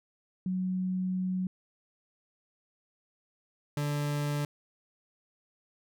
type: tone pair in turn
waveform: sine / 40% pulse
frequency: 185 / 146.16 Hz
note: F#3 / D3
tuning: 0 / -8 cents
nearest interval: major third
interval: 408 cents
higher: first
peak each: -28 dBFS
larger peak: neither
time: 0.46-1.47 / 3.77-4.45 s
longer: first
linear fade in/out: 2 ms
effects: none